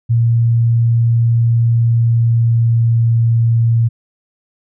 sine tone with pitch glide, 116.54 to 115.6 Hz, A#2 to A#2, 0 to -14 cents, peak -9 dBFS, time 0.09-3.89 s, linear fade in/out 20 ms, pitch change -14 cents, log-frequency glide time 1.73-3.15 s, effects none

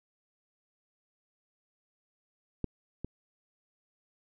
clicks, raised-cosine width 3 ms, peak -18 / -23 dBFS, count 2, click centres 2.643 / 3.046 s, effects none

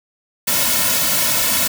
white noise with comb filter, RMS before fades -17 dBFS, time 0.47-1.68 s, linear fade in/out 10 ms, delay 2.5 ms, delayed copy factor -0.95, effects none

